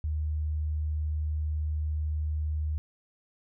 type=tone; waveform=sine; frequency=76.5 Hz; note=D#2; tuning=29 cents flat; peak=-27 dBFS; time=0.04-2.78 s; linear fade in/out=0 ms; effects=none